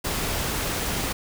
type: noise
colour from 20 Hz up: pink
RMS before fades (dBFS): -27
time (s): 0.04-1.13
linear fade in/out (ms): 10
effects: none